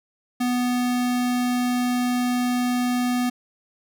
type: tone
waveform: square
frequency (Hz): 246.9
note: B3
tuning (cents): 0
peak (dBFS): -21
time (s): 0.4-3.3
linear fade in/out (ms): 10
effects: none

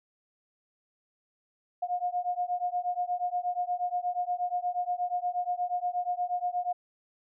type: beating tone pair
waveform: sine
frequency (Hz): 711 / 719.4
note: F5 / F#5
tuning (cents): +31 / -49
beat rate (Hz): 8.4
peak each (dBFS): -31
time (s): 1.82-6.73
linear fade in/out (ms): 10
effects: none

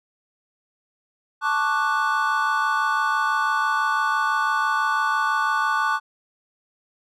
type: chord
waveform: triangle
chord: D major seventh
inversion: second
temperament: equal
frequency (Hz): 880 / 1108.7 / 1174.7 / 1480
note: A5 / C#6 / D6 / F#6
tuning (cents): 0 / 0 / 0 / 0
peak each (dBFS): -24 / -24 / -23 / -22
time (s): 1.41-6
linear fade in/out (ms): 50
effects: none

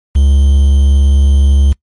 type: tone with quantisation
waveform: triangle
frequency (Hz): 69.3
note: C#2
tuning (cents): 0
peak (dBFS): -3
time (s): 0.15-1.73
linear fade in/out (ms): 10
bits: 5
effects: noise-tail reverb RT60 0.1 s tail -23 dB re dry + MP3 48 kbps

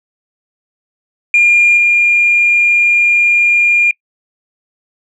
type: tone with level steps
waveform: sine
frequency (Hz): 2409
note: D7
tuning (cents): +43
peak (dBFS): -4 / -6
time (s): 1.34-3.91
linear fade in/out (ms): 2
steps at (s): 1.77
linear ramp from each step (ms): 5
effects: noise-tail reverb RT60 0.1 s tail -24 dB re dry + tanh soft clip ceiling -2 dBFS

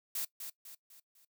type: noise with echo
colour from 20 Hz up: blue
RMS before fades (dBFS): -36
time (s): 0.15-0.25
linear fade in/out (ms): 5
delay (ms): 250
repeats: 4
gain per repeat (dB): -7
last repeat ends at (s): 1.25
effects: noise-tail reverb RT60 0.1 s tail -19 dB re dry

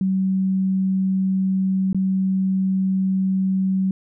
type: tone with dropouts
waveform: sine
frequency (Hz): 190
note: F#3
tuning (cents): +46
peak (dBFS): -17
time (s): 0.01-3.91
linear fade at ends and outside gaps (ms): 2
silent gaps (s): 1.93-1.946
effects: none

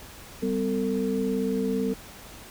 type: tone cluster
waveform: sine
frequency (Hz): 195.9 / 253.9 / 449.1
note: G3 / B3 / A4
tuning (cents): -1 / +48 / +35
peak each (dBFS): -28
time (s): 0.42-1.94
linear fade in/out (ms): 10
effects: pink hiss -45 dBFS RMS until 2.5 s

